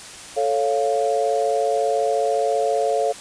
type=chord; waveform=sine; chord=A augmented; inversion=none; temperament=equal; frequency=440 / 554.4 / 698.5 Hz; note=A4 / C#5 / E#5; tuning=0 / 0 / 0 cents; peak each=-22 dBFS; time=0.36-3.13 s; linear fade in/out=20 ms; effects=white hiss -38 dBFS RMS until 3.2 s + resampled to 22050 Hz